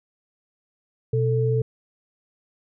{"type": "tone pair together", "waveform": "sine", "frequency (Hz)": [124.09, 442.2], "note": ["B2", "A4"], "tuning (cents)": [9, 9], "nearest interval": "octave + minor seventh", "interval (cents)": 2200, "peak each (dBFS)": [-20, -23], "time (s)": [1.13, 1.62], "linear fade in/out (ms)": 5, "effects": []}